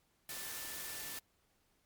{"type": "tone in noise", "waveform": "sine", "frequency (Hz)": 1766, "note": "A6", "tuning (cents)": 6, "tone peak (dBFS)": -53, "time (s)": [0.29, 1.19], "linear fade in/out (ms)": 2, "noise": "white", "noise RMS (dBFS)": -44, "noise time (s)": [0.29, 1.19], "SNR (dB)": -12, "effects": ["pink hiss -75 dBFS RMS until 1.85 s", "MP3 96 kbps"]}